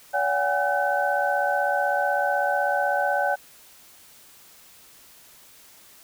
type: tone cluster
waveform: sine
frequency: 573 / 737 / 813 / 1519 Hz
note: D5 / F#5 / G#5 / F#6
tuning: -43 / -7 / -37 / +45 cents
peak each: -26 dBFS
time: 0.13-3.36 s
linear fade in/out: 20 ms
effects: white hiss -51 dBFS RMS until 6.03 s

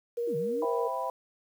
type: tone with vibrato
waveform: sine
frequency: 472.8 Hz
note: A#4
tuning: 24 cents sharp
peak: -28 dBFS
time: 0.17-0.88 s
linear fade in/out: 10 ms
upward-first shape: sine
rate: 17 Hz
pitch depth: 11 cents each way
type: linear two-way sweep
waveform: sine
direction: down then up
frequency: 377.7 to 140.3 to 328.2 Hz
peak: -35 dBFS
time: 0.27-0.65 s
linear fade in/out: 5 ms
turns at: 0.36 s
type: chord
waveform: sine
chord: C major seventh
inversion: none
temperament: equal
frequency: 523.3 / 659.3 / 784 / 987.8 Hz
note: C5 / E5 / G5 / B5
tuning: 0 / 0 / 0 / 0 cents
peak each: -36 / -36 / -37 / -33 dBFS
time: 0.62-1.1 s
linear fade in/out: 2 ms
effects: 9-bit

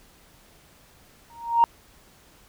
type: tone with exponential growth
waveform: sine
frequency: 932.3 Hz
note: A#5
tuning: in tune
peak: -10 dBFS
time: 1.3-1.64 s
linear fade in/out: 0 ms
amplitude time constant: 73 ms
effects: tanh soft clip ceiling -8 dBFS + pink hiss -55 dBFS RMS until 2.48 s

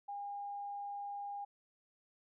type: tone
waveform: sine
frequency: 810 Hz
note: G#5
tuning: 43 cents flat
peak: -40 dBFS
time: 0.08-1.45 s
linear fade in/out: 10 ms
effects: none

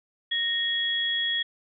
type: tone pair together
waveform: sine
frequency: 1857 / 3327 Hz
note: A#6 / G#7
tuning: -7 / +2 cents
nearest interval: minor seventh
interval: 1009 cents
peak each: -29 / -25 dBFS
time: 0.31-1.43 s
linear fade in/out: 10 ms
effects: none

